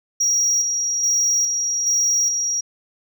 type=tone with tremolo; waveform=sine; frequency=5690 Hz; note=F8; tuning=31 cents sharp; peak=-13 dBFS; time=0.2-2.61 s; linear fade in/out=10 ms; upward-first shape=square; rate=1.2 Hz; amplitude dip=45%; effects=tanh soft clip ceiling -14 dBFS